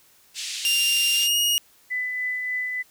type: band-pass noise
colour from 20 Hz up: pink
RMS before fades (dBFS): -32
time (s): 0.34-1.29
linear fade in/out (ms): 50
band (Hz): 2700 to 8200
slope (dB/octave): 24
type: tone with pitch glide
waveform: sawtooth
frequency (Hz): 2794 to 2871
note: F7 to F7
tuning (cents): 0 to +47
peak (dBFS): -16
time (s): 0.65-1.58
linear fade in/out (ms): 0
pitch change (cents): +47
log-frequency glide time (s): 1.15-1.38
type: tone with tremolo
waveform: sine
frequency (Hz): 2000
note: B6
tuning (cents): +21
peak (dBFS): -23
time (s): 1.9-2.83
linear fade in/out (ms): 20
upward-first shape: triangle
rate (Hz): 3.4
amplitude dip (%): 35
effects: white hiss -57 dBFS RMS until 2.9 s